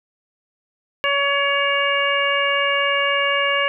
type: harmonic tone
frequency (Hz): 563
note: C#5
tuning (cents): +27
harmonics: 1 / 2 / 3 / 4 / 5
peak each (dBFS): -23 / -23 / -23 / -23 / -23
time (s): 1.04-3.68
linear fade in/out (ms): 0
effects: none